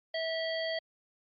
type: harmonic tone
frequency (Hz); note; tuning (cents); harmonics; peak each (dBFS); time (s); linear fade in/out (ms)
650; E5; -24; 1 / 3 / 5 / 7; -33 / -38 / -40 / -41; 0.14-0.79; 5
effects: Opus 48 kbps